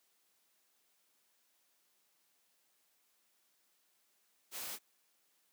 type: noise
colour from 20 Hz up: white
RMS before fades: -43 dBFS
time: 4.51-4.79 s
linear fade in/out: 50 ms
effects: white hiss -75 dBFS RMS until 5.52 s + high-pass 200 Hz 12 dB/octave